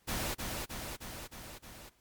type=noise with echo; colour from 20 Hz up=pink; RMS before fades=-35 dBFS; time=0.07-0.35 s; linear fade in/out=20 ms; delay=310 ms; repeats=5; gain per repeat=-3 dB; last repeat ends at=1.9 s; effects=pink hiss -69 dBFS RMS until 2 s + MP3 96 kbps